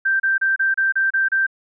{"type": "tone bursts", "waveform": "sine", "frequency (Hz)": 1568, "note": "G6", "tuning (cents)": 0, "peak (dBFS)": -15, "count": 8, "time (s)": [0.05, 1.467], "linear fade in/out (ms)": 10, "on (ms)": 150, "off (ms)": 31, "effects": []}